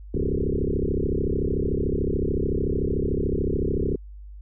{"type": "tone with frequency modulation", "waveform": "sine", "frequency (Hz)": 175.2, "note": "F3", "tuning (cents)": 6, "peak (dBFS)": -21, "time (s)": [0.14, 3.96], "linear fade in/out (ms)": 5, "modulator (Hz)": 33.6, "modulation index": 7.8, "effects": ["added 50 Hz sine -38 dBFS peak until 4.41 s"]}